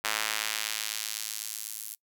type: tone with high-pass filter sweep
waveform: square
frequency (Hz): 54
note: A1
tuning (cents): -32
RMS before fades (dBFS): -34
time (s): 0.04-1.95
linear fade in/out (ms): 5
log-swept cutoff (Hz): 1400 to 10000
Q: 0.72
effects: noise-tail reverb RT60 0.1 s tail -23 dB re dry